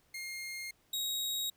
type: tone pair in turn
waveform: sawtooth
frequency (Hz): 2129 / 3793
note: C7 / A#7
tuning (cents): +30 / +29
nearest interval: minor seventh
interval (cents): 999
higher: second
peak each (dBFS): -36 / -30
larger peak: second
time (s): 0.14-0.71 / 0.93-1.5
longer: neither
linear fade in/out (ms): 5
effects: pink hiss -70 dBFS RMS until 1.56 s